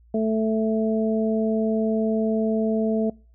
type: harmonic tone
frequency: 220 Hz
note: A3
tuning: in tune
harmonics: 1 / 2 / 3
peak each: -22 / -25 / -27 dBFS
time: 0.14-3.1 s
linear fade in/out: 5 ms
effects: noise-tail reverb RT60 0.4 s tail -26 dB re dry + added 58 Hz sine -51 dBFS peak until 3.34 s